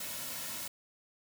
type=noise with comb filter; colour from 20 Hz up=white; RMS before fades=-40 dBFS; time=0-0.68 s; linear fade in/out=5 ms; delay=2.5 ms; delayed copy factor=-0.6; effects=none